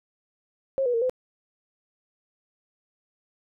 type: tone with pitch steps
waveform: sine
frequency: 538 / 487.7 / 460.1 / 509 Hz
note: C5 / B4 / A#4 / C5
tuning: +48 / -22 / -23 / -48 cents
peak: -21 dBFS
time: 0.78-1.096 s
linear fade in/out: 0 ms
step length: 79 ms
effects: none

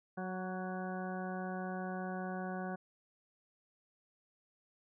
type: harmonic tone with a mistuned harmonic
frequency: 185 Hz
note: F#3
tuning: in tune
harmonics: 1 / 2 / 3 / 4 / 5 / 6 / 8 / 9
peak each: -40 / -46 / -47 / -44 / -56 / -51 / -48 / -55 dBFS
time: 0.17-2.76 s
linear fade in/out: 10 ms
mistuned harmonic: 6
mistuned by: +22 cents
effects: none

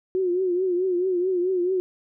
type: tone with vibrato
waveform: sine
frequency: 364.3 Hz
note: F#4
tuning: 27 cents flat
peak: -20 dBFS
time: 0.15-1.8 s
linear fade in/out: 0 ms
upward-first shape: triangle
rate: 4.6 Hz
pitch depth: 92 cents each way
effects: none

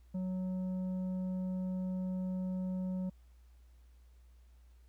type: tone with tanh clipping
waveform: sine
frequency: 185 Hz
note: F#3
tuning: in tune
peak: -35 dBFS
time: 0.14-3.1 s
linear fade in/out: 10 ms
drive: 7 dB
effects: added 60 Hz sine -57 dBFS peak until 4.88 s + pink hiss -75 dBFS RMS until 4.88 s

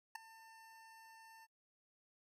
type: tone with ADSR envelope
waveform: 25% pulse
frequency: 897 Hz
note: A5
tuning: 33 cents sharp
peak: -35 dBFS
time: 0.15-1.47 s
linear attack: 7 ms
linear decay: 5 ms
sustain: -19 dB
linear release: 33 ms
effects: AAC 48 kbps

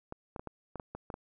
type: clicks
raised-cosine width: 1 ms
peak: -26 dBFS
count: 9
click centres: 0.124 / 0.362 / 0.395 / 0.473 / 0.757 / 0.798 / 0.95 / 1.102 / 1.141 s
effects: none

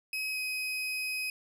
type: tone with pitch glide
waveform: 35% pulse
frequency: 2545 to 2520 Hz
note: D#7 to D#7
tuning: +39 to +21 cents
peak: -30 dBFS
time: 0.13-1.3 s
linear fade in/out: 2 ms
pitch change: -18 cents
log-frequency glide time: 0.32-0.38 s
effects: none

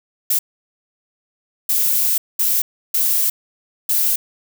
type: noise bursts at uneven times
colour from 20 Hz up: violet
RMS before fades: -17 dBFS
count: 5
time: 0.3-0.39 / 1.69-2.18 / 2.39-2.62 / 2.94-3.3 / 3.89-4.16 s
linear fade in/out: 5 ms
effects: none

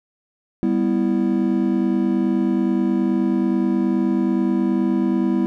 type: chord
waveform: triangle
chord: E minor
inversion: first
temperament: just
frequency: 197.78 / 247.2 / 329.6 Hz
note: G3 / B3 / E4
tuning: +16 / +2 / 0 cents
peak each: -19 dBFS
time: 0.63-5.46 s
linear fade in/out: 0 ms
effects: none

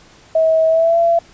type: tone with pitch glide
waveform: sine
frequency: 643 to 676.1 Hz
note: E5 to E5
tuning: -43 to +44 cents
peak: -10 dBFS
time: 0.35-1.19 s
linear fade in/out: 5 ms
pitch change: +87 cents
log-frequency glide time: 0.68-0.98 s
effects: pink hiss -46 dBFS RMS until 1.33 s + resampled to 16000 Hz

